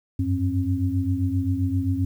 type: tone cluster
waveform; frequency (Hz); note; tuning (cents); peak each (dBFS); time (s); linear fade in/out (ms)
sine; 91.2 / 98.8 / 268.8; F#2 / G2 / C4; -24 / +14 / +47; -25; 0.19-2.05; 5
effects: 9-bit